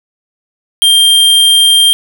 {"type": "tone", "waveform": "square", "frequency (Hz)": 3186, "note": "G7", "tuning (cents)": 27, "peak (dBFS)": -5, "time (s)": [0.82, 1.93], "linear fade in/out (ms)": 0, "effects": []}